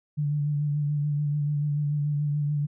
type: tone with vibrato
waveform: sine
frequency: 146.83 Hz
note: D3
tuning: in tune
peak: -23 dBFS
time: 0.17-2.67 s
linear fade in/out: 20 ms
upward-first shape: sine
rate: 6.9 Hz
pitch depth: 29 cents each way
effects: none